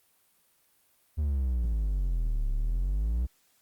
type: exponential two-way sweep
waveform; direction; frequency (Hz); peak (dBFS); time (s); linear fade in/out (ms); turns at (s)
triangle; down then up; 76.7 to 34.65 to 63.4; -23; 1.17-3.27; 20; 2.5
effects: white hiss -67 dBFS RMS until 3.61 s + Opus 32 kbps